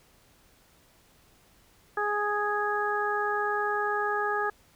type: harmonic tone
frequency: 415.3 Hz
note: G#4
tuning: in tune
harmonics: 1 / 2 / 3 / 4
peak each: -31 / -31 / -31 / -31 dBFS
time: 1.97-4.5 s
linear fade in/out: 5 ms
effects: pink hiss -61 dBFS RMS until 4.75 s